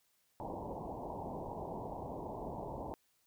white low-pass noise, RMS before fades -43 dBFS, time 0.4-2.94 s, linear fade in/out 0 ms, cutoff 980 Hz, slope 96 dB/octave, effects white hiss -75 dBFS RMS until 3.26 s

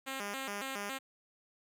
5% pulse tone with vibrato, 233.1 Hz, A#3, in tune, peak -26 dBFS, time 0.06-0.99 s, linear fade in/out 20 ms, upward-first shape square, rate 3.6 Hz, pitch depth 240 cents each way, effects none

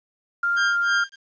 sine tone, 1396.9 Hz, F6, in tune, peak -19 dBFS, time 0.43-1.04 s, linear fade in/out 5 ms
sawtooth tone with tremolo, 1600 Hz, G6, 35 cents sharp, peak -18 dBFS, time 0.56-1.16 s, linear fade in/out 20 ms, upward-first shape sine, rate 3.2 Hz, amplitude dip 100%
effects resampled to 16000 Hz + 9-bit

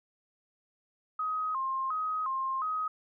sine tone with vibrato, 1156 Hz, D6, 28 cents flat, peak -29 dBFS, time 1.19-2.88 s, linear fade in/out 5 ms, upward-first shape square, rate 1.4 Hz, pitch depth 150 cents each way, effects none

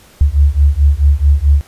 sine beating tone pair, 69.4 / 74 Hz, C#2 / D2, +3 / +14 cents, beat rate 4.6 Hz, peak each -10 dBFS, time 0.21-1.61 s, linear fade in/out 0 ms, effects pink hiss -44 dBFS RMS until 1.67 s + resampled to 32000 Hz

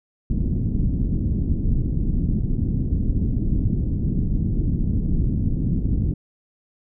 pink low-pass noise, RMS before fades -21 dBFS, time 0.3-6.14 s, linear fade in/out 5 ms, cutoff 260 Hz, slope 24 dB/octave, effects none

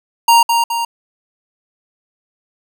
square tone with echo, 932.3 Hz, A#5, in tune, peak -7 dBFS, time 0.28-0.43 s, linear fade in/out 5 ms, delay 210 ms, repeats 2, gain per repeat -5 dB, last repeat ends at 0.85 s, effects none

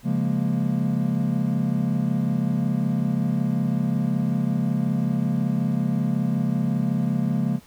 triangle chord, Bb minor seventh, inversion first, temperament equal, 138.59 / 174.61 / 207.7 / 233.1 Hz, Db3 / F3 / Ab3 / Bb3, 0 / 0 / 0 / 0 cents, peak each -24 dBFS, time 0.03-7.6 s, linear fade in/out 50 ms, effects pink hiss -53 dBFS RMS until 7.66 s

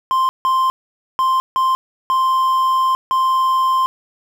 triangle tone bursts at uneven times, 1046.5 Hz, C6, in tune, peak -11 dBFS, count 6, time 0.11-0.29 / 0.45-0.7 / 1.19-1.4 / 1.56-1.75 / 2.1-2.95 / 3.11-3.86 s, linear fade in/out 0 ms, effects 7-bit

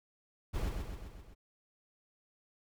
brown noise with echo, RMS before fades -34 dBFS, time 0.53-0.7 s, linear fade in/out 20 ms, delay 130 ms, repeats 5, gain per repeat -4 dB, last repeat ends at 1.35 s, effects none

